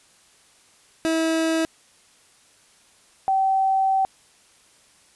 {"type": "tone pair in turn", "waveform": ["30% pulse", "sine"], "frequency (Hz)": [323.8, 770.1], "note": ["E4", "G5"], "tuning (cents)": [-31, -31], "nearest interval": "octave + minor third", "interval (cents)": 1500, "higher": "second", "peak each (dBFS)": -17, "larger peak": "neither", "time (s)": [[1.05, 1.65], [3.28, 4.05]], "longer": "second", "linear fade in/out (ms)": 0, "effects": ["white hiss -56 dBFS RMS until 5.15 s", "resampled to 24000 Hz"]}